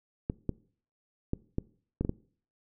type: clicks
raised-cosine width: 3 ms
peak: -16 dBFS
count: 7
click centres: 0.299 / 0.493 / 1.334 / 1.584 / 2.01 / 2.049 / 2.094 s
effects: noise-tail reverb RT60 0.5 s tail -22 dB re dry